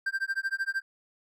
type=tone with tremolo; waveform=triangle; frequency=1577 Hz; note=G6; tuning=10 cents sharp; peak=-23 dBFS; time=0.06-0.82 s; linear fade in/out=5 ms; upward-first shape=sine; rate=13 Hz; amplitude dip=100%; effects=none